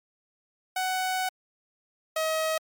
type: tone pair in turn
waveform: sawtooth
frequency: 746 / 635.2 Hz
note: F#5 / D#5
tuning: +14 / +36 cents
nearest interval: minor third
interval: 278 cents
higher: first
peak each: -22 / -21 dBFS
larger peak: second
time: 0.76-1.29 / 2.16-2.58 s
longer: first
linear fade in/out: 5 ms
effects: MP3 96 kbps